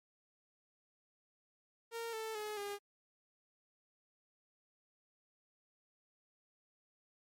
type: tone with pitch steps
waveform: sawtooth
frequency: 461.5 / 442.2 / 423.7 / 406 Hz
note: A#4 / A4 / G#4 / G#4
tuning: -17 / +9 / +35 / -39 cents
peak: -36 dBFS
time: 1.91-2.79 s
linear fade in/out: 50 ms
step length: 220 ms
effects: MP3 64 kbps